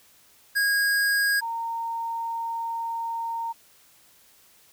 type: tone pair in turn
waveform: square / sine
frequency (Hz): 1639 / 919.9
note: G#6 / A#5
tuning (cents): -23 / -23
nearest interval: minor seventh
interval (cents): 1000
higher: first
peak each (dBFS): -21 / -27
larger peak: first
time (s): 0.55-1.41 / 1.41-3.53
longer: second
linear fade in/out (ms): 20
effects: white hiss -57 dBFS RMS until 4.72 s